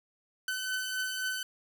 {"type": "beating tone pair", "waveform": "sawtooth", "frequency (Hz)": [1513, 1516.8], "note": ["F#6", "F#6"], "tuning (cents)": [38, 43], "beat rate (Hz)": 3.8, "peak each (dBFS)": [-36, -29], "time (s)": [0.48, 1.43], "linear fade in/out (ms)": 2, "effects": []}